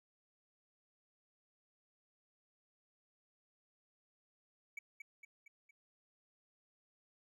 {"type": "tone with echo", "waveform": "triangle", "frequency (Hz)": 2274, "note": "C#7", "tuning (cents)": 44, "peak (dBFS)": -40, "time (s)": [4.77, 4.79], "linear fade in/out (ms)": 5, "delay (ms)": 230, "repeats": 4, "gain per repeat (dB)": -5, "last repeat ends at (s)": 5.71, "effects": []}